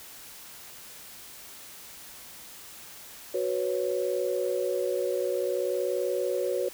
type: chord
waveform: sine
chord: F# suspended fourth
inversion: none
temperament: equal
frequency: 370 / 493.9 / 554.4 Hz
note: F#4 / B4 / C#5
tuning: 0 / 0 / 0 cents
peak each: -30 dBFS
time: 3.34-6.69 s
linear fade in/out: 5 ms
effects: white hiss -46 dBFS RMS until 6.73 s